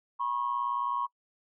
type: tone pair together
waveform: sine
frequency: 971.1 / 1090 Hz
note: B5 / C#6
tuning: -29 / -29 cents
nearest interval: major second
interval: 200 cents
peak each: -31 / -30 dBFS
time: 0.19-1.07 s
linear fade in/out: 20 ms
effects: noise-tail reverb RT60 0.1 s tail -25 dB re dry + tanh soft clip ceiling -20 dBFS

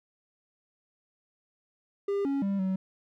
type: tone with pitch steps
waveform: triangle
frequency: 400.4 / 277.2 / 197.6 / 189.1 Hz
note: G4 / C#4 / G3 / F#3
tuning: +37 / 0 / +14 / +38 cents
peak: -24 dBFS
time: 2.08-2.76 s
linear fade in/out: 5 ms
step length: 170 ms
effects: none

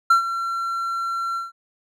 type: tone with ADSR envelope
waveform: triangle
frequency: 1360 Hz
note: F6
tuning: 46 cents flat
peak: -8 dBFS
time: 0.1-1.52 s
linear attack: 7 ms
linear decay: 110 ms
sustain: -13 dB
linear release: 160 ms
effects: none

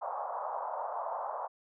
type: band-pass noise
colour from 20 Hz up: white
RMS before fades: -37 dBFS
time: 0.01-1.48 s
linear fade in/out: 20 ms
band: 570 to 1100 Hz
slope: 48 dB/octave
effects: none

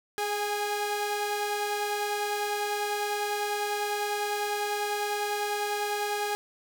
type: tone pair together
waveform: sawtooth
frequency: 415.5 / 821 Hz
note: G#4 / G#5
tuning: +1 / -20 cents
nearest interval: octave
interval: 1179 cents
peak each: -27 dBFS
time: 0.18-6.35 s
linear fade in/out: 0 ms
effects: none

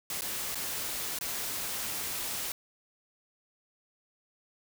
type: noise with dropouts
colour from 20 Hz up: white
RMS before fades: -35 dBFS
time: 0.1-2.52 s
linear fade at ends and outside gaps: 2 ms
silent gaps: 0.21-0.219 / 0.547-0.554 / 1.188-1.21 s
effects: none

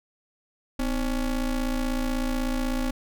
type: ring-modulated tone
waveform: square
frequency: 141.1 Hz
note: C#3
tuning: 31 cents sharp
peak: -22 dBFS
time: 0.79-2.91 s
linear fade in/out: 5 ms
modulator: 113 Hz
effects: none

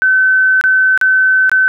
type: tone with dropouts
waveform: sine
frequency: 1525 Hz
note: G6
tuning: 48 cents flat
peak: -7 dBFS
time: 0.02-1.68 s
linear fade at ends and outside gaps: 0 ms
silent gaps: 0.612-0.639 / 0.976-1.013 / 1.495-1.516 s
effects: none

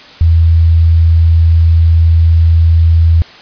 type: tone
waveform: sine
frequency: 82.41 Hz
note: E2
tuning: in tune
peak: -4 dBFS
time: 0.21-3.22 s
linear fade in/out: 0 ms
effects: white hiss -35 dBFS RMS until 3.41 s + resampled to 11025 Hz

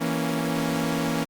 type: chord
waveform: sawtooth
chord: A# diminished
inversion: second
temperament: equal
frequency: 164.81 / 233.1 / 277.2 Hz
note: E3 / A#3 / C#4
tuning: 0 / 0 / 0 cents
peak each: -24 dBFS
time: 0-1.25 s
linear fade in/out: 20 ms
effects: Opus 24 kbps

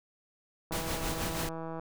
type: click train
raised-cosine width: 1 ms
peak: -26 dBFS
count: 178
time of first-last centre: 0.71-1.796 s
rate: 163 Hz
type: noise with tremolo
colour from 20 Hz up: pink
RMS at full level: -33 dBFS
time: 0.72-1.49 s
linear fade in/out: 2 ms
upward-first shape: sine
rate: 6.2 Hz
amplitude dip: 50%
effects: none

